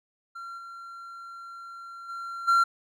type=tone with level steps; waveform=triangle; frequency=1371 Hz; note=F6; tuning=32 cents flat; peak=-35 / -38 / -32 / -16 dBFS; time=0.35-2.64 s; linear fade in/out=10 ms; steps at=0.57 / 2.08 / 2.47 s; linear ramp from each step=20 ms; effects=none